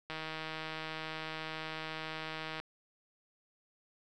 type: click train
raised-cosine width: 0.3 ms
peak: -24 dBFS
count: 396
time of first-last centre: 0.1-2.6 s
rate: 158 Hz
effects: none